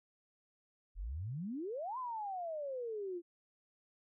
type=exponential two-way sweep; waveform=sine; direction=up then down; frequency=39.74 to 1050 to 336.1 Hz; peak=-38 dBFS; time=0.95-3.22 s; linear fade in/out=50 ms; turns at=1.98 s; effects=none